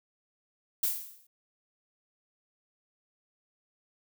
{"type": "noise with exponential decay", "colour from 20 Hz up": "violet", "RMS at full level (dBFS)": -25, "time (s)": [0.83, 1.27], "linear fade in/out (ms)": 5, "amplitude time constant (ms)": 94, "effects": []}